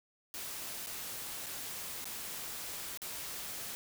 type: noise with dropouts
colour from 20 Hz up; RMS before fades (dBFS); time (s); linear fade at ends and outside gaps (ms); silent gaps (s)
white; -42; 0.34-3.75; 0; 0.862-0.87 / 1.461-1.466 / 2.043-2.055 / 2.974-3.018
effects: none